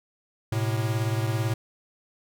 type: beating tone pair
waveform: square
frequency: 110 / 128 Hz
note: A2 / C3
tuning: 0 / -38 cents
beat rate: 18 Hz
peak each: -26 / -30 dBFS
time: 0.52-1.54 s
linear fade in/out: 5 ms
effects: none